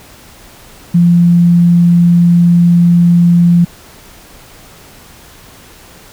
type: tone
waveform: sine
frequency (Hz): 172.7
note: F3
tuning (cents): -19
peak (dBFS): -4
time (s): 0.94-3.65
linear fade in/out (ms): 10
effects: pink hiss -38 dBFS RMS until 6.12 s